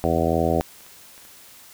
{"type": "harmonic tone", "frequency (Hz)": 82.41, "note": "E2", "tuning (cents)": 0, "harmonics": [1, 2, 3, 4, 5, 6, 7, 8, 9], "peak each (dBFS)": [-27, -27, -27, -27, -27, -27, -27, -27, -27], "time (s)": [0.04, 0.61], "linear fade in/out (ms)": 0}
{"type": "clicks", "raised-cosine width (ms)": 0.3, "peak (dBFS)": -32, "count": 4, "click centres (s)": [0.807, 0.865, 1.179, 1.251]}
{"effects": ["white hiss -47 dBFS RMS until 1.73 s"]}